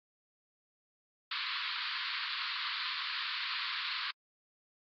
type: band-pass noise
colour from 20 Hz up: white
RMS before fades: -37 dBFS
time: 1.31-4.11 s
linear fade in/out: 5 ms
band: 1000 to 4600 Hz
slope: 96 dB/octave
effects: AAC 48 kbps